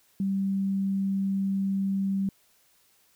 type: tone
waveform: sine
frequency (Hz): 194.8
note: G3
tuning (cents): -11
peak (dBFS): -24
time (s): 0.2-2.29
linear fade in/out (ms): 2
effects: white hiss -64 dBFS RMS until 3.15 s